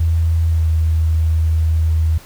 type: tone with pitch glide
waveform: sine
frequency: 82.1 to 80.18 Hz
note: E2 to E2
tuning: -6 to -47 cents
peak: -12 dBFS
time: 0-2.18 s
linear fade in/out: 5 ms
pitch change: -41 cents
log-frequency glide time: 0.48-0.67 s
effects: pink hiss -42 dBFS RMS until 2.25 s